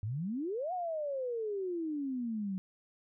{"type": "exponential two-way sweep", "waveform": "sine", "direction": "up then down", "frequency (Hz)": [97.5, 746, 184.5], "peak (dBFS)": -33, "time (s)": [0.03, 2.58], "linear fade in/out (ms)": 0, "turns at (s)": 0.73, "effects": []}